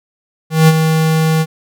square tone with ADSR envelope, 159.2 Hz, D#3, 40 cents sharp, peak -4 dBFS, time 0.5-1.46 s, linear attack 180 ms, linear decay 39 ms, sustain -7 dB, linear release 48 ms, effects none

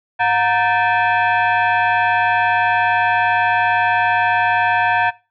sine tone with frequency modulation, 103.83 Hz, G#2, in tune, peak -13 dBFS, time 0.19-5.11 s, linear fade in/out 20 ms, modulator 825 Hz, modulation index 2.3, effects noise-tail reverb RT60 0.3 s tail -21 dB re dry

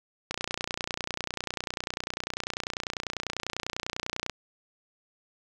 click train, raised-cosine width 0.2 ms, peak -13 dBFS, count 121, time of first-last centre 0.31-4.297 s, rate 30.1 Hz, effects 9-bit

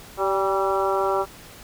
harmonic tone with a mistuned harmonic, 193.3 Hz, G3, 24 cents flat, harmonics 2 / 3 / 4 / 5 / 6 / 7, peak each -24 / -26 / -27 / -28 / -29 / -29 dBFS, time 0.17-1.26 s, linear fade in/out 50 ms, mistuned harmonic 4, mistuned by +36 cents, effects pink hiss -44 dBFS RMS until 1.63 s

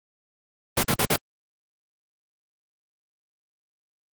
pink noise bursts, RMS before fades -20 dBFS, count 4, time 0.77-1.163 s, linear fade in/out 5 ms, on 63 ms, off 47 ms, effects high-pass 100 Hz 12 dB/octave + Opus 24 kbps

